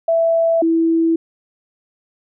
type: tone pair in turn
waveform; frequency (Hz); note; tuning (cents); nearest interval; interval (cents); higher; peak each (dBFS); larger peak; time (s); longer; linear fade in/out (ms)
sine; 662 / 328.7; E5 / E4; +7 / -5; octave; 1212; first; -12; neither; 0.08-0.62 / 0.62-1.16; neither; 5
effects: none